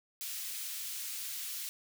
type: high-pass noise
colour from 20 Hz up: white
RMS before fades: -40 dBFS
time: 0.21-1.69 s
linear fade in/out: 0 ms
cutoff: 2400 Hz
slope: 12 dB/octave
effects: none